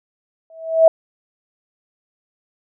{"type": "tone with exponential growth", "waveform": "sine", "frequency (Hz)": 650, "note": "E5", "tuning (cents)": -24, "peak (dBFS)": -3, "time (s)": [0.5, 0.88], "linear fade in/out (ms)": 2, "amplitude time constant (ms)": 81, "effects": []}